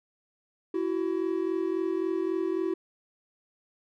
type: tone pair together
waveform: triangle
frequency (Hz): 332.8 / 376.5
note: E4 / F#4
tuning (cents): +17 / +30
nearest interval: major second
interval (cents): 213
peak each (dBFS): -27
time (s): 0.74-2.74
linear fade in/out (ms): 5
effects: none